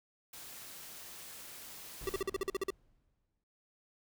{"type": "noise", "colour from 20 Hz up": "white", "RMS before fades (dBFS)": -49, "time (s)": [0.33, 2.21], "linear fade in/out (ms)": 5}
{"type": "noise with exponential decay", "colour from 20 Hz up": "brown", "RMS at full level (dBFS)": -45, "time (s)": [2.01, 3.44], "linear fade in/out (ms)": 5, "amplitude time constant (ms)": 310}
{"type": "tone bursts", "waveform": "square", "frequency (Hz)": 386.7, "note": "G4", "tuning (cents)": -24, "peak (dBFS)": -32, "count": 10, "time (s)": [2.07, 2.704], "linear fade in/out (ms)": 2, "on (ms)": 22, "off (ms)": 46}
{"effects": []}